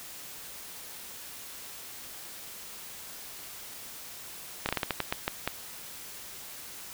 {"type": "slowing click train", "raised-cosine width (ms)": 0.3, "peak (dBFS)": -11, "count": 10, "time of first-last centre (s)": [4.66, 5.476], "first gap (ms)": 29, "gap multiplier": 1.27, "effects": ["white hiss -44 dBFS RMS until 6.93 s"]}